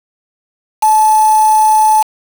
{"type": "tone with quantisation", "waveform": "sine", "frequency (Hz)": 865, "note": "A5", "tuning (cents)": -30, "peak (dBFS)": -6, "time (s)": [0.82, 2.03], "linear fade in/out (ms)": 10, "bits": 3, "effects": []}